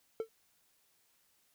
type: tone with exponential decay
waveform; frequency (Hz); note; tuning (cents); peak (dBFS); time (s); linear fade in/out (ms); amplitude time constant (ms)
triangle; 446.8; A4; +27; -27; 0.2-0.29; 1; 18
effects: white hiss -72 dBFS RMS until 1.54 s